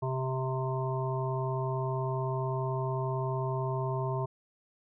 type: harmonic tone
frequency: 130.81 Hz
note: C3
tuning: in tune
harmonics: 1 / 3 / 5 / 7 / 8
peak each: -31 / -36 / -38 / -39 / -40 dBFS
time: 0.02-4.26 s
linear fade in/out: 10 ms
effects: none